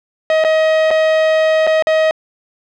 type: tone with dropouts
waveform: 45% pulse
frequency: 632 Hz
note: D#5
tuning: 27 cents sharp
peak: -10 dBFS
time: 0.3-2.11 s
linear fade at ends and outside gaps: 1 ms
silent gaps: 0.44-0.447 / 0.906-0.911 / 1.668-1.673 / 1.824-1.87 s
effects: low-pass 3000 Hz 12 dB/octave